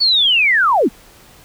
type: linear sweep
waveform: sine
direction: down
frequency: 4532 to 174.61 Hz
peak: -10 dBFS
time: 0-0.89 s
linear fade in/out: 20 ms
effects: pink hiss -45 dBFS RMS until 1.44 s